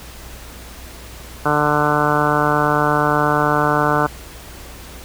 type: harmonic tone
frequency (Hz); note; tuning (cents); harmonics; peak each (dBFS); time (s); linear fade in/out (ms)
148.6; D3; +21; 1 / 2 / 3 / 4 / 5 / 6 / 7 / 8 / 9 / 10; -23 / -23 / -23 / -23 / -23 / -23 / -23 / -23 / -23 / -23; 1.45-4.07; 10
effects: added 60 Hz sine -38 dBFS peak until 5.04 s + pink hiss -38 dBFS RMS until 5.04 s